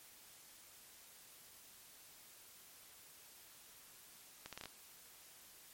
accelerating click train, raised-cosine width 0.2 ms, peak -29 dBFS, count 6, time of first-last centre 4.46-4.657 s, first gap 67 ms, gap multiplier 0.73, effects white hiss -60 dBFS RMS until 5.73 s + MP3 64 kbps

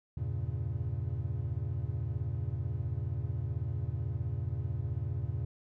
triangle chord, E diminished seventh, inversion none, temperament equal, 82.41 / 98 / 116.54 / 138.59 Hz, E2 / G2 / Bb2 / Db3, 0 / 0 / 0 / 0 cents, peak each -36 / -36 / -34 / -37 dBFS, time 0.17-5.45 s, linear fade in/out 5 ms, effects none

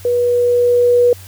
sine tone with level ramp, 485.6 Hz, B4, 29 cents flat, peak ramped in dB -12 to -7 dBFS, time 0.05-1.13 s, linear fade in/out 2 ms, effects added 94 Hz sine -35 dBFS peak until 1.27 s + white hiss -40 dBFS RMS until 1.27 s

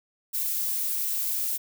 violet noise, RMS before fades -28 dBFS, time 0.33-1.58 s, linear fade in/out 20 ms, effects none

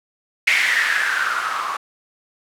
violet noise with low-pass filter sweep, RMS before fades -20 dBFS, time 0.47-1.77 s, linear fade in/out 5 ms, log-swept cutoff 2200 to 1100 Hz, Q 6, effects none

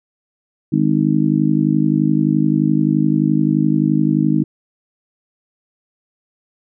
harmonic tone, 51.6 Hz, G#1, 10 cents flat, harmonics 3 / 4 / 5 / 6, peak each -18 / -18 / -18 / -18 dBFS, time 0.72-4.44 s, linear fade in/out 10 ms, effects none

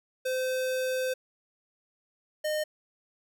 square tone pair in turn, 515 / 611.6 Hz, C5 / D#5, -28 / -30 cents, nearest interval minor third, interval 298 cents, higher second, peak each -28 dBFS, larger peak neither, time 0.25-1.14 / 2.44-2.64 s, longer first, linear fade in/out 10 ms, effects none

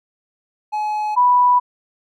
triangle / sine tone pair in turn, 848 / 985.5 Hz, G#5 / B5, +36 / -4 cents, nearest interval minor third, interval 260 cents, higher second, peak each -17 / -10 dBFS, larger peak second, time 0.72-1.16 / 1.16-1.6 s, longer neither, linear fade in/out 20 ms, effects none

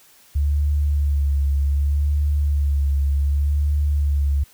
sine tone with vibrato, 71.6 Hz, D2, 43 cents flat, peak -16 dBFS, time 0.35-4.44 s, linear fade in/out 10 ms, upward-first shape sine, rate 0.66 Hz, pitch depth 38 cents each way, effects white hiss -52 dBFS RMS until 4.53 s

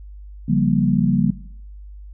sine chord, G half-diminished seventh, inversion second, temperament just, 141.12 / 176.4 / 196 / 235.2 Hz, Db3 / F3 / G3 / Bb3, +31 / +18 / 0 / +16 cents, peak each -20 dBFS, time 0.48-1.31 s, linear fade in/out 10 ms, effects noise-tail reverb RT60 0.6 s tail -17 dB re dry + added 50 Hz sine -35 dBFS peak until 2.13 s

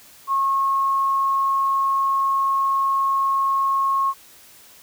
sine tone, 1088 Hz, C#6, 33 cents flat, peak -17 dBFS, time 0.27-4.14 s, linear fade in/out 50 ms, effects white hiss -48 dBFS RMS until 4.82 s

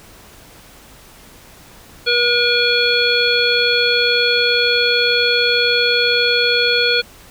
harmonic tone, 481 Hz, B4, 46 cents flat, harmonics 1 / 3 / 5 / 7 / 9, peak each -19 / -19 / -19 / -19 / -19 dBFS, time 2.06-7.02 s, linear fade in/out 20 ms, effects pink hiss -43 dBFS RMS until 7.3 s

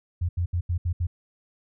sine tone bursts at uneven times, 87.31 Hz, F2, in tune, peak -22 dBFS, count 6, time 0.21-0.29 / 0.37-0.46 / 0.53-0.61 / 0.69-0.78 / 0.85-0.93 / 1-1.07 s, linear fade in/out 10 ms, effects none

